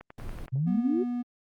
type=click train; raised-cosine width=0.5 ms; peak=-29 dBFS; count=6; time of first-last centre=0.01-0.482 s; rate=10.6 Hz
type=noise; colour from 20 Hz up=brown; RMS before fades=-37 dBFS; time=0.18-0.46 s; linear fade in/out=2 ms
type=exponential sweep; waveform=sine; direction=up; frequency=123.1 to 392 Hz; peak=-24 dBFS; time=0.52-1.04 s; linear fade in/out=20 ms
type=tone; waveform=triangle; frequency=243.4 Hz; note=B3; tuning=25 cents flat; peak=-26 dBFS; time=0.66-1.23 s; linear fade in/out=20 ms
effects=Opus 48 kbps